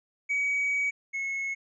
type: tone pair in turn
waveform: triangle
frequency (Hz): 2265 / 2184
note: C#7 / C#7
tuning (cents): +37 / -26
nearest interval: minor second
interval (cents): 63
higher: first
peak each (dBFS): -22 / -27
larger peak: first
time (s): 0.29-0.91 / 1.13-1.55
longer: first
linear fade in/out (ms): 20
effects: tanh soft clip ceiling -20 dBFS + resampled to 22050 Hz